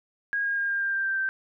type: tone with pitch steps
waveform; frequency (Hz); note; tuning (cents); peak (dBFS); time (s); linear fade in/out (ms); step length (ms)
sine; 1637 / 1625.7 / 1614.5 / 1603.3 / 1592.2 / 1581.2 / 1570.3 / 1559.5; G#6 / G#6 / G#6 / G6 / G6 / G6 / G6 / G6; -25 / -37 / -49 / +39 / +27 / +15 / +3 / -9; -24; 0.33-1.29; 0; 120
effects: none